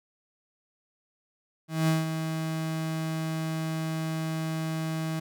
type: tone with ADSR envelope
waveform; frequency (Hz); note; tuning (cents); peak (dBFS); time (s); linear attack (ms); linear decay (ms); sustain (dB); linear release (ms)
35% pulse; 160; D#3; +49; -19; 1.68-5.2; 200; 170; -8; 10
effects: none